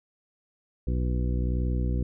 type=harmonic tone; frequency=61.5 Hz; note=B1; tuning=7 cents flat; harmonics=1 / 2 / 3 / 4 / 5 / 6 / 8; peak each=-25 / -31 / -35 / -37 / -39 / -41 / -43 dBFS; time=0.87-2.03 s; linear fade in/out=5 ms; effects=none